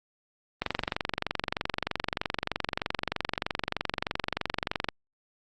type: click train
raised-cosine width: 0.3 ms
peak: -11 dBFS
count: 100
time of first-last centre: 0.62-4.887 s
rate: 23.2 Hz
effects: Opus 32 kbps